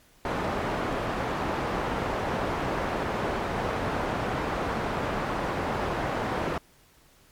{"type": "low-pass noise", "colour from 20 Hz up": "white", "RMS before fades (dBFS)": -29, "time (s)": [0.25, 6.58], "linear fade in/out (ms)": 2, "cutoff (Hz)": 1000, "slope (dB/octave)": 12, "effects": ["pink hiss -59 dBFS RMS until 7.31 s", "MP3 96 kbps"]}